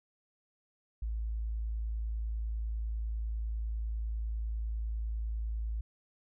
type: tone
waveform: sine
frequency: 55 Hz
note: A1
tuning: in tune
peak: -32 dBFS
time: 1.02-5.81 s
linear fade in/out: 5 ms
effects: none